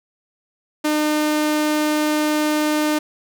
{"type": "tone", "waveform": "sawtooth", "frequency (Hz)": 303.1, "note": "D#4", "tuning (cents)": -45, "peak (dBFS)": -13, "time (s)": [0.84, 2.99], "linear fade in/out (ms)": 10, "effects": []}